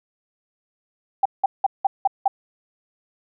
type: tone bursts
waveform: sine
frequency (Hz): 784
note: G5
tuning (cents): 0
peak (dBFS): -13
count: 6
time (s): 1.23-2.28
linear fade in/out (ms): 5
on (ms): 25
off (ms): 180
effects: none